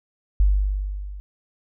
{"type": "tone with level ramp", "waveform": "sine", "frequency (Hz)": 49.29, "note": "G1", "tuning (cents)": 10, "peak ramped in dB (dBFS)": [-12, -33], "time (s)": [0.4, 1.2], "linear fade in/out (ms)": 0, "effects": []}